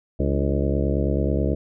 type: harmonic tone with a mistuned harmonic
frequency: 69.3 Hz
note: C#2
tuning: in tune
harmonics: 1 / 2 / 3 / 4 / 5 / 6 / 7 / 8 / 9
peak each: -23 / -26 / -28 / -29 / -30 / -31 / -31 / -32 / -33 dBFS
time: 0.19-1.55 s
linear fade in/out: 10 ms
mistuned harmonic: 4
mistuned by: +87 cents
effects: none